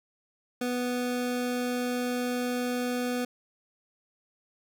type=tone; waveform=25% pulse; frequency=246.9 Hz; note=B3; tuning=in tune; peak=-24 dBFS; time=0.61-3.25 s; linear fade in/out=5 ms; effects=none